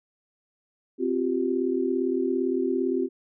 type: chord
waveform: sine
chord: C suspended fourth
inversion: none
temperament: equal with one note detuned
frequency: 261.6 / 349.2 / 386.8 Hz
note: C4 / F4 / G4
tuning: 0 / 0 / -23 cents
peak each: -27 dBFS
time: 0.98-3.09 s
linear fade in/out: 50 ms
effects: none